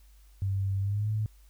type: tone with pitch glide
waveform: sine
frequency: 97.5 to 107.56 Hz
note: G2 to A2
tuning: -9 to -39 cents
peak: -26 dBFS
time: 0.42-1.26 s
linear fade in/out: 0 ms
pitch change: +170 cents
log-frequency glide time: 0.8-1.1 s
effects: added 50 Hz sine -53 dBFS peak until 1.49 s + white hiss -66 dBFS RMS until 1.49 s